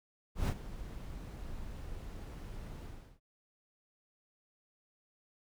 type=noise with ADSR envelope; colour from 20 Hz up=brown; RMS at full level=-28 dBFS; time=0.35-3.2 s; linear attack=130 ms; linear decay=60 ms; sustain=-16 dB; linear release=370 ms; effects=none